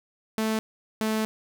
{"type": "tone pair in turn", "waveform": "sawtooth", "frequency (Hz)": [219.5, 218.3], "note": ["A3", "A3"], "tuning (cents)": [-4, -13], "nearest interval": "unison", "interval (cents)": 9, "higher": "first", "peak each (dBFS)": -20, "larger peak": "neither", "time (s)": [[0.38, 0.59], [1.01, 1.25]], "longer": "second", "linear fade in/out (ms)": 0, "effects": []}